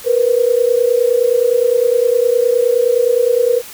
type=tone pair together; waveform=sine; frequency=469.4 / 499.1 Hz; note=A#4 / B4; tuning=+12 / +18 cents; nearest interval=minor second; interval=106 cents; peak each=-13 dBFS; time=0.04-3.62 s; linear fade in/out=50 ms; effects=white hiss -34 dBFS RMS until 3.73 s